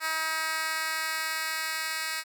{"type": "tone with high-pass filter sweep", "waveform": "10% pulse", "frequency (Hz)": 318.3, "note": "D#4", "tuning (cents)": 39, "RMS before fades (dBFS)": -31, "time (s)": [0, 2.24], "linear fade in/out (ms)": 50, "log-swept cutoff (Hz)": [1400, 2200], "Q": 1, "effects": []}